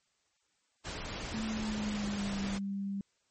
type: noise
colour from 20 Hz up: pink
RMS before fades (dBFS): -40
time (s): 0.84-2.59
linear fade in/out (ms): 20
type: tone with pitch glide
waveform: sine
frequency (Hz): 219.4 to 197.73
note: A3 to G3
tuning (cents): -5 to +15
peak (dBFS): -33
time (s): 1.34-3.01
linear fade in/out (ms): 2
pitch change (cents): -180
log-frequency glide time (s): 1.51-2.38
effects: white hiss -75 dBFS RMS until 3.3 s + MP3 32 kbps